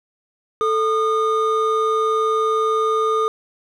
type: tone pair together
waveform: triangle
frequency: 440 / 1220.3 Hz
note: A4 / D#6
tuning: 0 / -34 cents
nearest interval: octave + tritone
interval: 1766 cents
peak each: -17 dBFS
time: 0.61-3.28 s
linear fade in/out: 0 ms
effects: none